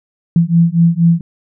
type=beating tone pair; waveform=sine; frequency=166.4 / 170.6 Hz; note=E3 / F3; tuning=+17 / -40 cents; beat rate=4.2 Hz; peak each=-11 dBFS; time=0.36-1.21 s; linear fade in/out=2 ms; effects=none